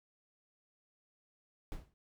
brown noise with exponential decay, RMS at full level -38 dBFS, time 1.72-1.94 s, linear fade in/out 0 ms, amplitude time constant 47 ms, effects none

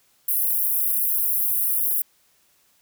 pink high-pass noise, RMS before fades -22 dBFS, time 0.28-2.02 s, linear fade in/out 5 ms, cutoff 11000 Hz, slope 48 dB/octave, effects white hiss -62 dBFS RMS until 2.81 s

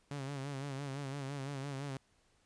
sawtooth tone with vibrato, 138.59 Hz, C#3, in tune, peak -35 dBFS, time 0.11-1.97 s, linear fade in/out 2 ms, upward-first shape sine, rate 5.9 Hz, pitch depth 72 cents each way, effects pink hiss -72 dBFS RMS until 2.45 s + resampled to 22050 Hz

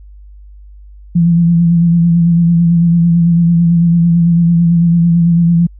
sine tone with vibrato, 169.6 Hz, E3, 50 cents sharp, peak -6 dBFS, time 1.15-5.67 s, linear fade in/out 10 ms, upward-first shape sine, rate 9 Hz, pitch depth 32 cents each way, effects added 50 Hz sine -33 dBFS peak until 5.79 s

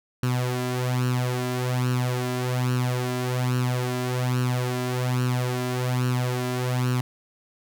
sawtooth tone with flanger, 125.3 Hz, B2, 25 cents sharp, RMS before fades -25 dBFS, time 0.23-7.01 s, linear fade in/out 2 ms, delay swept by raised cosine 0.7 to 3 ms, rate 1.2 Hz, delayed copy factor +0.7, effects none

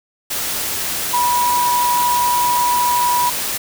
sine tone in noise, 975 Hz, B5, 23 cents flat, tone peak -14 dBFS, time 1.13-3.3 s, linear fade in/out 10 ms, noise white, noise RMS -22 dBFS, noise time 0.3-3.58 s, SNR +5 dB, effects none

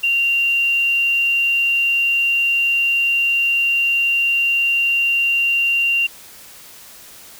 sine tone, 2770 Hz, F7, 15 cents flat, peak -14 dBFS, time 0.03-6.07 s, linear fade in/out 10 ms, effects white hiss -41 dBFS RMS until 7.39 s

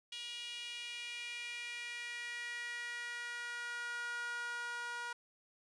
sawtooth tone with high-pass filter sweep, 478.4 Hz, A#4, 45 cents sharp, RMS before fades -43 dBFS, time 0.12-5.13 s, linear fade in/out 5 ms, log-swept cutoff 3000 to 1200 Hz, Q 4.3, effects resampled to 22050 Hz

